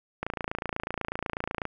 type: click train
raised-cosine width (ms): 0.5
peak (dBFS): -15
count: 41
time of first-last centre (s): 0.23-1.653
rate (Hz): 28.1
effects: none